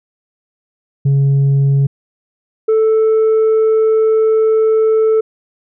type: tone pair in turn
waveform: sine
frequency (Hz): 138.59 / 440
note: C#3 / A4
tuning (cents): 0 / 0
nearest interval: octave + minor sixth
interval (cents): 2000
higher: second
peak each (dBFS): -6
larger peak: neither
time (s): 1.05-1.87 / 2.68-5.21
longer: second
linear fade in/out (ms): 10
effects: tanh soft clip ceiling -8 dBFS